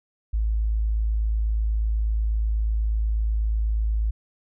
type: tone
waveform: sine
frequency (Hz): 54.1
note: A1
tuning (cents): -29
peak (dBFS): -20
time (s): 0.33-4.11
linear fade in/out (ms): 10
effects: none